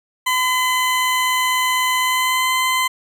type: tone with pitch glide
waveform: 20% pulse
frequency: 1016 to 1027.8 Hz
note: B5 to C6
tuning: +49 to -31 cents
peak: -11 dBFS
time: 0.26-2.88 s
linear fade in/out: 10 ms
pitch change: +20 cents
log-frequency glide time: 1.99-2.54 s
effects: none